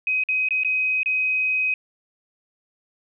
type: tone with dropouts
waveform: sine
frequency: 2522 Hz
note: D#7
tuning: 23 cents sharp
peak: -19 dBFS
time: 0.07-1.74 s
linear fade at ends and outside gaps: 2 ms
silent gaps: 0.237-0.287 / 0.487-0.507 / 0.635-0.647 / 1.032-1.059 s
effects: none